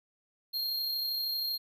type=tone with amplitude modulation; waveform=square; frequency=4223 Hz; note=C8; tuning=15 cents sharp; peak=-30 dBFS; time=0.53-1.58 s; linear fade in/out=20 ms; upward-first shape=sine; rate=32.8 Hz; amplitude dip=25%; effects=none